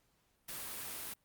white noise, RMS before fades -43 dBFS, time 0.48-1.14 s, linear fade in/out 10 ms, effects pink hiss -75 dBFS RMS until 1.24 s + Opus 48 kbps

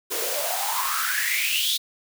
white noise with high-pass filter sweep, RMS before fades -25 dBFS, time 0.1-1.78 s, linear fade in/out 20 ms, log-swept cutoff 390 to 3800 Hz, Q 8.6, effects none

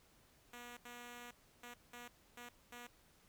5% pulse tone bursts at uneven times, 241.7 Hz, B3, 37 cents flat, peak -39 dBFS, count 6, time 0.53-0.77 / 0.85-1.31 / 1.63-1.74 / 1.93-2.08 / 2.37-2.49 / 2.72-2.87 s, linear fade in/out 5 ms, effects pink hiss -69 dBFS RMS until 3.28 s

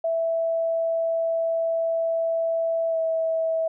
sine tone with pitch glide, 659.3 to 650.2 Hz, E5 to E5, 0 to -24 cents, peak -21 dBFS, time 0.04-3.68 s, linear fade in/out 5 ms, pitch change -24 cents, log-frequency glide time 2.89-2.97 s, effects none

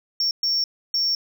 sine tone bursts at uneven times, 5480 Hz, F8, 34 cents flat, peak -17 dBFS, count 3, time 0.2-0.31 / 0.43-0.64 / 0.94-1.15 s, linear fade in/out 2 ms, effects tanh soft clip ceiling -17 dBFS

